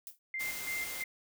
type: noise with exponential decay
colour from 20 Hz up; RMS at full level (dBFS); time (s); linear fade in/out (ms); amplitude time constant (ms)
violet; -40; 0.07-0.19; 1; 26
type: tone with tremolo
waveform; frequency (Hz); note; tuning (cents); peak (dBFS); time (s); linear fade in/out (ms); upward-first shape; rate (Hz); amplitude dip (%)
sine; 2093; C7; 0; -34; 0.34-1.04; 2; square; 3; 65
type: noise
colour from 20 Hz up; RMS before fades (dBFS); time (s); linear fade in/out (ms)
white; -41; 0.39-1.04; 20
effects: none